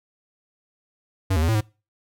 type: tone with pitch steps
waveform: square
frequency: 95.4 / 77.6 / 82.5 / 111.5 / 106.6 Hz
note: G2 / D#2 / E2 / A2 / G#2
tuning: -47 / -4 / +2 / +23 / +46 cents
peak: -19 dBFS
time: 1.3-1.61 s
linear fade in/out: 10 ms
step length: 62 ms
effects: noise-tail reverb RT60 0.3 s tail -23 dB re dry